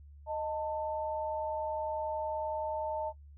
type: tone pair together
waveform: sine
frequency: 621 / 890.3 Hz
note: D#5 / A5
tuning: -3 / +20 cents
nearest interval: tritone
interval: 623 cents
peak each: -35 / -35 dBFS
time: 0.26-3.13 s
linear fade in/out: 50 ms
effects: noise-tail reverb RT60 0.1 s tail -17 dB re dry + added 72 Hz sine -50 dBFS peak until 3.37 s